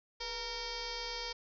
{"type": "tone with frequency modulation", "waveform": "sine", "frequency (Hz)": 2746, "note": "F7", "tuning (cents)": -30, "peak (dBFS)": -37, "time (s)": [0.2, 1.33], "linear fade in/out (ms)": 10, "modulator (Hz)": 452, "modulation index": 5.8, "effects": []}